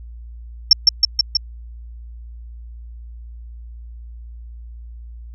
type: tone with echo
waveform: sine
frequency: 5420 Hz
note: E8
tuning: 47 cents sharp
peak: -4 dBFS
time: 0.71-0.73 s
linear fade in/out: 2 ms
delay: 160 ms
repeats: 4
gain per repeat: -2 dB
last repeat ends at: 1.37 s
effects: added 58 Hz sine -33 dBFS peak until 5.34 s